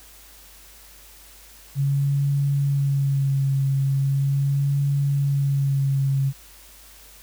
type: tone with vibrato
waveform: sine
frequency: 138.59 Hz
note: C#3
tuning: in tune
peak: -18 dBFS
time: 1.75-6.33 s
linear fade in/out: 50 ms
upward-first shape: sine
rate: 0.39 Hz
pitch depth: 28 cents each way
effects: added 50 Hz sine -51 dBFS peak until 7.22 s + white hiss -48 dBFS RMS until 7.22 s